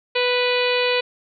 harmonic tone, 493.9 Hz, B4, in tune, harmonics 1 / 2 / 3 / 4 / 5 / 6 / 7 / 8 / 9, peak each -20 / -28 / -31 / -29 / -24 / -28 / -32 / -29 / -33 dBFS, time 0.15-1.01 s, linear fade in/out 10 ms, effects none

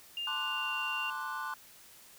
sine tone with pitch glide, 2808 to 2779 Hz, F7 to F7, +9 to -9 cents, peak -34 dBFS, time 0.17-1.1 s, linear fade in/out 2 ms, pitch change -18 cents, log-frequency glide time 0.33-0.73 s
triangle chord, D dominant seventh, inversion second, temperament equal, 880 / 1046.5 / 1174.7 / 1480 Hz, A5 / C6 / D6 / F#6, 0 / 0 / 0 / 0 cents, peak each -41 / -38 / -40 / -38 dBFS, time 0.27-1.54 s, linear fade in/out 2 ms
effects white hiss -56 dBFS RMS until 2.18 s

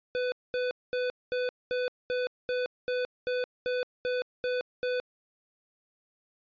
square tone bursts, 498.9 Hz, B4, 17 cents sharp, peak -28 dBFS, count 13, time 0.15-5 s, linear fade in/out 0 ms, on 170 ms, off 220 ms, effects resampled to 11025 Hz

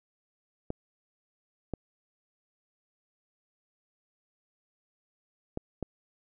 clicks, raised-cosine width 2 ms, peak -19 dBFS, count 4, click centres 0.704 / 1.737 / 5.574 / 5.827 s, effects none

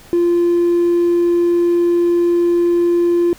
triangle tone, 346.1 Hz, F4, 16 cents flat, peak -8 dBFS, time 0.13-3.33 s, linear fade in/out 0 ms, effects tanh soft clip ceiling -7 dBFS + pink hiss -43 dBFS RMS until 3.38 s

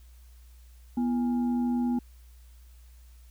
sine tone with frequency modulation, 244.3 Hz, B3, 19 cents flat, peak -24 dBFS, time 0.97-1.99 s, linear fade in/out 5 ms, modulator 580 Hz, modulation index 0.36, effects added 60 Hz sine -49 dBFS peak until 3.3 s + white hiss -64 dBFS RMS until 3.3 s

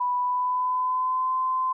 sine tone with pitch glide, 987.8 to 1030.9 Hz, B5 to C6, 0 to -26 cents, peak -22 dBFS, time 0-1.73 s, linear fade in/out 10 ms, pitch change +74 cents, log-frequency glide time 0.18-1.34 s, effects none

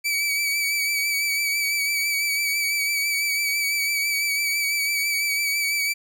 sawtooth tone with vibrato, 2291 Hz, D7, 44 cents flat, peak -18 dBFS, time 0.04-5.94 s, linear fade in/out 20 ms, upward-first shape sine, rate 6 Hz, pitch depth 32 cents each way, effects none

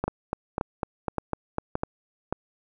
two click trains, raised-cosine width 1 ms, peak -12 / -12 dBFS, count 5 / 8, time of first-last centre 0.04-2.326 / 0.08-1.834 s, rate 1.75 / 3.99 Hz, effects none

